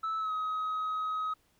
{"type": "tone with pitch glide", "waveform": "sine", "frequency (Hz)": [1310, 1266.8], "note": ["E6", "D#6"], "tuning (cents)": [-11, 31], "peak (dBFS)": -28, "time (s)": [0.03, 1.34], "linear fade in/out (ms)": 10, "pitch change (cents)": -58, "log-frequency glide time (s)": [0.19, 0.32], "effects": ["tanh soft clip ceiling -29 dBFS", "pink hiss -70 dBFS RMS until 1.59 s"]}